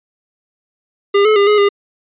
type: tone with pitch steps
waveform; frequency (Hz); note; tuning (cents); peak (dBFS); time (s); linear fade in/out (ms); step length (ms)
square; 402.2 / 430.6 / 402.5 / 419.3 / 404; G4 / A4 / G4 / G#4 / G#4; +44 / -37 / +46 / +17 / -48; -9; 1.14-1.69; 10; 110
effects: resampled to 8000 Hz